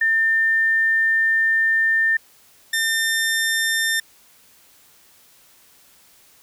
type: tone pair in turn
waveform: sine / sawtooth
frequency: 1800 / 1800 Hz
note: A6 / A6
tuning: +39 / +39 cents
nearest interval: unison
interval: 0 cents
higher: neither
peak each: -15 dBFS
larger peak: neither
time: 0.01-2.17 / 2.73-4 s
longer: first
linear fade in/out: 5 ms
effects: white hiss -53 dBFS RMS until 6.42 s